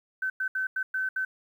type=tone bursts at uneven times; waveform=sine; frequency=1529 Hz; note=G6; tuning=44 cents flat; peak=-26 dBFS; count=6; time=0.22-0.3 / 0.4-0.48 / 0.55-0.67 / 0.76-0.83 / 0.94-1.09 / 1.16-1.25 s; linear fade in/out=5 ms; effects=10-bit